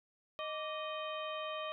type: harmonic tone with a mistuned harmonic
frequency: 621 Hz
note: D#5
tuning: 3 cents flat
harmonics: 1 / 2 / 3 / 4 / 5 / 6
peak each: -41 / -42 / -52 / -48 / -47 / -54 dBFS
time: 0.39-1.72 s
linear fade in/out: 0 ms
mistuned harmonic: 2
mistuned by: -110 cents
effects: none